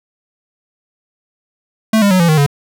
square tone with pitch steps, 220 / 201.7 / 185 / 169.64 / 155.56 / 142.65 Hz, A3 / G3 / F#3 / E3 / D#3 / C#3, 0 / +50 / 0 / +50 / 0 / +50 cents, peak -9 dBFS, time 1.93-2.464 s, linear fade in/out 5 ms, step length 89 ms, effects none

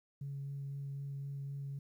sine tone with vibrato, 139.5 Hz, C#3, 11 cents sharp, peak -38 dBFS, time 0.21-1.79 s, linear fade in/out 5 ms, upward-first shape sine, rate 3.9 Hz, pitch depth 9 cents each way, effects tanh soft clip ceiling -35 dBFS + 12-bit

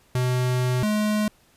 square tone pair in turn, 125.9 / 211.7 Hz, B2 / G#3, +34 / +33 cents, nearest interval major sixth, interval 899 cents, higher second, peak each -21 dBFS, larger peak neither, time 0.15-0.83 / 0.83-1.28 s, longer first, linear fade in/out 2 ms, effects pink hiss -59 dBFS RMS until 1.56 s + resampled to 32000 Hz

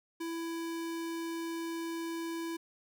square tone, 332 Hz, E4, 12 cents sharp, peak -36 dBFS, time 0.2-2.57 s, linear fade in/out 10 ms, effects none

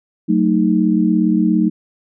sine chord, D# diminished, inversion first, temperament just, 186.68 / 224 / 311.1 Hz, F#3 / A3 / D#4, +16 / +31 / 0 cents, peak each -16 dBFS, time 0.28-1.7 s, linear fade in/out 20 ms, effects none

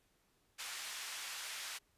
pink band-pass noise, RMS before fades -45 dBFS, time 0.58-1.79 s, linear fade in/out 20 ms, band 1600 to 10000 Hz, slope 12 dB/octave, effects pink hiss -75 dBFS RMS until 1.97 s + resampled to 32000 Hz

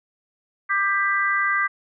harmonic tone, 396 Hz, G4, 18 cents sharp, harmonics 3 / 4 / 5, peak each -23 / -23 / -23 dBFS, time 0.69-1.68 s, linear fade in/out 20 ms, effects none

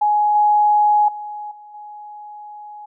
sine tone with level steps, 837 Hz, G#5, 13 cents sharp, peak -13 / -11 / -27 / -38 / -33 dBFS, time 0.01-2.86 s, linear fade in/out 10 ms, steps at 0.35 / 1.08 / 1.51 / 1.74 s, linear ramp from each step 5 ms, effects none

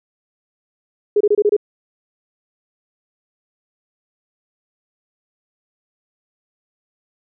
sine tone bursts, 415.3 Hz, G#4, in tune, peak -10 dBFS, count 6, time 1.16-1.566 s, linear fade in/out 5 ms, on 46 ms, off 26 ms, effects none

